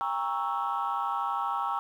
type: chord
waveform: sine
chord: G diminished seventh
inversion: none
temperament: equal with one note detuned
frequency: 800 / 932.3 / 1108.7 / 1318.5 Hz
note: G5 / Bb5 / Db6 / Fb6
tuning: +35 / 0 / 0 / 0 cents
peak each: -32 dBFS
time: 0.01-1.79 s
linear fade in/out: 0 ms
effects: tanh soft clip ceiling -21 dBFS + 10-bit